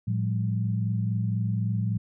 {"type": "tone cluster", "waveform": "sine", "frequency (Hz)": [111.7, 176.5, 200.3], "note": ["A2", "F3", "G3"], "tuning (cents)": [27, 19, 38], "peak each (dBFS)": [-25, -31, -33], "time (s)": [0.07, 1.98], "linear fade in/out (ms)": 10, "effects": []}